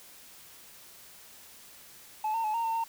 sine tone with pitch steps, 862 / 909 / 858 / 923 / 904 / 913 Hz, A5 / A#5 / A5 / A#5 / A5 / A#5, -36 / -44 / -44 / -17 / +47 / -36 cents, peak -25 dBFS, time 2.24-2.84 s, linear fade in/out 5 ms, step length 100 ms, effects tanh soft clip ceiling -26 dBFS + white hiss -52 dBFS RMS until 2.88 s

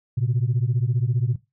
sine beating tone pair, 115.5 / 130.5 Hz, A#2 / C3, -16 / -4 cents, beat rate 15 Hz, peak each -21 dBFS, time 0.17-1.36 s, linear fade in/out 10 ms, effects noise-tail reverb RT60 0.2 s tail -17 dB re dry + tanh soft clip ceiling -14 dBFS

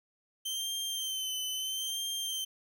sawtooth tone with vibrato, 3106 Hz, G7, 17 cents flat, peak -30 dBFS, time 0.45-2.45 s, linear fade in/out 10 ms, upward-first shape sine, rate 0.76 Hz, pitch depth 44 cents each way, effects 11-bit

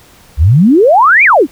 sine exponential two-way sweep, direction up then down, 65.1 to 2489 to 237.2 Hz, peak -3 dBFS, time 0.37-1.47 s, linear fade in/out 50 ms, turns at 1.24 s, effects pink hiss -42 dBFS RMS until 1.51 s

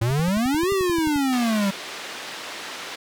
square exponential two-way sweep, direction up then down, 110 to 401.5 to 192.2 Hz, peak -20 dBFS, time 0.01-1.71 s, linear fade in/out 10 ms, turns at 0.71 s
click train, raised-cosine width 5 ms, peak -22 dBFS, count 14, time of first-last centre 0.02-1.16 s, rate 11.4 Hz
white band-pass noise, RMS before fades -35 dBFS, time 1.32-2.96 s, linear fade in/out 10 ms, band 250 to 3700 Hz, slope 12 dB/octave
effects none

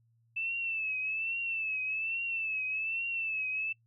sine tone with vibrato, 2637 Hz, E7, in tune, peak -31 dBFS, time 0.36-3.73 s, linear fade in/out 10 ms, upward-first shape triangle, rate 1.2 Hz, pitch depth 83 cents each way, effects noise-tail reverb RT60 0.1 s tail -22 dB re dry + added 115 Hz sine -66 dBFS peak until 3.86 s

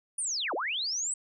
sine linear two-way sweep, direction down then up, 9720 to 293.7 to 8220 Hz, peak -29 dBFS, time 0.18-1.14 s, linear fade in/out 5 ms, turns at 0.54 s, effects none

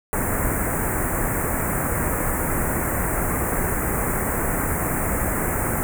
pink band-stop noise, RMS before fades -23 dBFS, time 0.13-5.83 s, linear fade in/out 0 ms, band 2100 to 7800 Hz, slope 48 dB/octave, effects none

